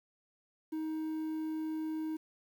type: tone with quantisation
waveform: triangle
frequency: 314.6 Hz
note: D#4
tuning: 19 cents sharp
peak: -32 dBFS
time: 0.72-2.17 s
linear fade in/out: 10 ms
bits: 10
effects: none